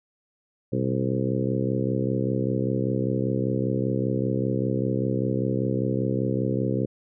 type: harmonic tone with a mistuned harmonic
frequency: 65.1 Hz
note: C2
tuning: 8 cents flat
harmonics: 2 / 3 / 4 / 5 / 6 / 7 / 8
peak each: -27 / -29 / -30 / -31 / -32 / -32 / -33 dBFS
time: 0.72-6.86 s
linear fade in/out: 10 ms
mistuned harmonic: 2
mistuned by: -110 cents
effects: none